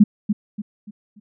sine tone with echo, 208.4 Hz, G#3, 6 cents sharp, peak -6 dBFS, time 0-0.04 s, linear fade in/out 10 ms, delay 290 ms, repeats 4, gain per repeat -9 dB, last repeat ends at 1.2 s, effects none

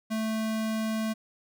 square tone, 220 Hz, A3, in tune, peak -28 dBFS, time 0.1-1.14 s, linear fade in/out 20 ms, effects none

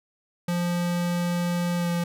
square tone with pitch glide, 174.61 to 172.41 Hz, F3 to F3, 0 to -22 cents, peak -24 dBFS, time 0.48-2.04 s, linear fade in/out 5 ms, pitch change -22 cents, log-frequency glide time 1.77-1.89 s, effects none

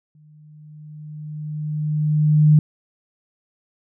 sine tone with exponential growth, 151.8 Hz, D#3, 42 cents flat, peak -8 dBFS, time 0.15-2.59 s, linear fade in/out 2 ms, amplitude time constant 530 ms, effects none

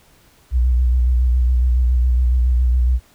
sine tone with vibrato, 61.74 Hz, B1, in tune, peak -12 dBFS, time 0.51-3 s, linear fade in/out 50 ms, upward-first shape square, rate 7.2 Hz, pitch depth 38 cents each way, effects pink hiss -53 dBFS RMS until 3.14 s

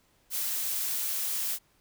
blue noise, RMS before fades -31 dBFS, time 0.3-1.59 s, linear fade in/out 50 ms, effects pink hiss -67 dBFS RMS until 1.8 s

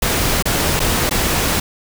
pink noise with dropouts, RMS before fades -17 dBFS, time 0.02-1.6 s, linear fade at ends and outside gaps 5 ms, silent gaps 0.425-0.455 / 0.795-0.801 / 1.095-1.109 s, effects none

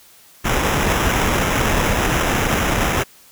pink noise with sample-and-hold, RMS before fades -18 dBFS, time 0.44-3.04 s, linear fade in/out 20 ms, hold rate 4410 Hz, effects white hiss -48 dBFS RMS until 3.31 s

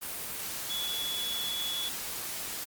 sine tone in noise, 3400 Hz, G#7, 40 cents sharp, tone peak -32 dBFS, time 0.69-1.9 s, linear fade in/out 20 ms, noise white, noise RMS -37 dBFS, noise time 0.01-2.65 s, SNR +2 dB, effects Opus 32 kbps

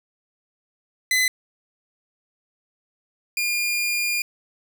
sawtooth tone pair in turn, 2020 / 2415 Hz, B6 / D7, +39 / +48 cents, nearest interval minor third, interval 309 cents, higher second, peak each -14 / -18 dBFS, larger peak first, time 1.11-1.28 / 3.37-4.22 s, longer second, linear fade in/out 2 ms, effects none

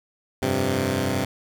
10% pulse chord, F suspended second, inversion none, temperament equal, 87.31 / 98 / 130.81 Hz, F2 / G2 / C3, 0 / 0 / 0 cents, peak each -23 / -17 / -17 dBFS, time 0.42-1.25 s, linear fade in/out 5 ms, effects none

